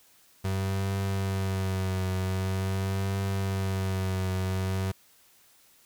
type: tone with vibrato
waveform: 35% pulse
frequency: 95.5 Hz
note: G2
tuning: 45 cents flat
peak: -25 dBFS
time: 0.44-4.92 s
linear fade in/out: 10 ms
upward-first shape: triangle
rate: 0.45 Hz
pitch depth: 40 cents each way
effects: white hiss -60 dBFS RMS until 5.85 s

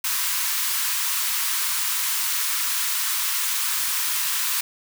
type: high-pass noise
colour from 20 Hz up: white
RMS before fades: -24 dBFS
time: 0.04-4.61 s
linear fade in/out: 5 ms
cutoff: 920 Hz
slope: 96 dB/octave
effects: none

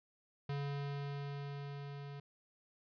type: tone with level ramp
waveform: square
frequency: 141.8 Hz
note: C#3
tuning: 40 cents sharp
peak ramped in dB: -37 to -46 dBFS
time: 0.49-2.2 s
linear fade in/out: 5 ms
effects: resampled to 11025 Hz

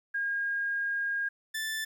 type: tone pair in turn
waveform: sine / sawtooth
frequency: 1624 / 1759.6 Hz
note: G#6 / A6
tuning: -39 / 0 cents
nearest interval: minor second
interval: 139 cents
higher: second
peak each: -28 dBFS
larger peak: neither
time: 0.14-1.29 / 1.54-1.85 s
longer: first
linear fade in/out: 10 ms
effects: 11-bit

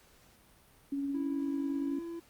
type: tone with tremolo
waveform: sine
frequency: 279.1 Hz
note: C#4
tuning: 12 cents sharp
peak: -30 dBFS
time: 0.92-1.99 s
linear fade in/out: 5 ms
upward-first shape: triangle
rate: 18 Hz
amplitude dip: 30%
type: tone with pitch glide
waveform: triangle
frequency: 329.6 to 336.7 Hz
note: E4 to E4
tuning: 0 to +37 cents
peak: -36 dBFS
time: 1.14-2.2 s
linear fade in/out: 10 ms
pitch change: +37 cents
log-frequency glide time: 1.86-1.94 s
effects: pink hiss -62 dBFS RMS until 2.29 s + Opus 48 kbps

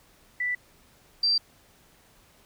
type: tone pair in turn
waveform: sine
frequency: 1975.5 / 4699 Hz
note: B6 / D8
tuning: 0 / 0 cents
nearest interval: octave + minor third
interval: 1500 cents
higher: second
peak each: -25 / -20 dBFS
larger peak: second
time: 0.4-0.55 / 1.23-1.38 s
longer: neither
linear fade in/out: 5 ms
effects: pink hiss -59 dBFS RMS until 2.45 s

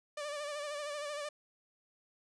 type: tone with vibrato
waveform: sawtooth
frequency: 587.3 Hz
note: D5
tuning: in tune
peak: -34 dBFS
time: 0.17-1.29 s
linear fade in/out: 5 ms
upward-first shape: sine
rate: 13 Hz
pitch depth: 49 cents each way
effects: resampled to 22050 Hz + 11-bit

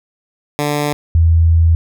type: tone pair in turn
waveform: 10% pulse / sine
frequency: 147 / 82.5 Hz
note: D3 / E2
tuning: +2 / +2 cents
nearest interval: minor seventh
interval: 1000 cents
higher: first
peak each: -7 dBFS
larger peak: neither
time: 0.59-0.93 / 1.15-1.75 s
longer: second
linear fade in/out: 0 ms
effects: none

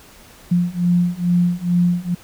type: beating tone pair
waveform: sine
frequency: 174.61 / 176.91 Hz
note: F3 / F3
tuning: 0 / +23 cents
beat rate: 2.3 Hz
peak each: -18 / -17 dBFS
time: 0.51-2.15 s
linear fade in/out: 10 ms
effects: pink hiss -45 dBFS RMS until 2.23 s

